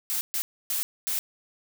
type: noise bursts at uneven times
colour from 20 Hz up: blue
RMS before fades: -28 dBFS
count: 4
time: 0.1-0.21 / 0.34-0.42 / 0.7-0.83 / 1.07-1.19 s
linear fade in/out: 0 ms
effects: none